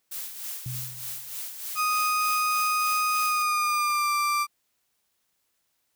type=noise with tremolo; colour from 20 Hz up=blue; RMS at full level=-34 dBFS; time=0.11-3.43 s; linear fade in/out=10 ms; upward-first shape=sine; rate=3.3 Hz; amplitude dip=55%
type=tone with exponential decay; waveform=sine; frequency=125.2 Hz; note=B2; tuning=24 cents sharp; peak=-29 dBFS; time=0.66-1.4 s; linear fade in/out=2 ms; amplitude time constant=160 ms
type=tone with pitch glide; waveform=35% pulse; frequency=1244.5 to 1178.7 Hz; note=D#6 to D6; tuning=0 to +6 cents; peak=-21 dBFS; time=1.75-4.47 s; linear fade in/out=50 ms; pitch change=-94 cents; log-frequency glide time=3.23-4.13 s
effects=white hiss -74 dBFS RMS until 5.95 s